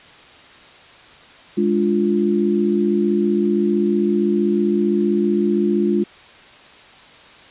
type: chord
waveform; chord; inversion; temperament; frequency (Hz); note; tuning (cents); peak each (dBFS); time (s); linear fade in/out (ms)
sine; D diminished; second; equal; 207.7 / 293.7 / 349.2; Ab3 / D4 / F4; 0 / 0 / 0; -18 / -23 / -18; 1.57-6.04; 10
effects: white hiss -44 dBFS RMS until 7.5 s + resampled to 8000 Hz